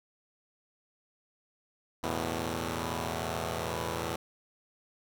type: chord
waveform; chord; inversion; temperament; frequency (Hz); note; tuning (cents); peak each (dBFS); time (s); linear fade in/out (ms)
5% pulse; E suspended fourth; none; equal; 82.41 / 110 / 123.47; E2 / A2 / B2; 0 / 0 / 0; -23 / -26 / -27; 2.03-4.16; 5
effects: none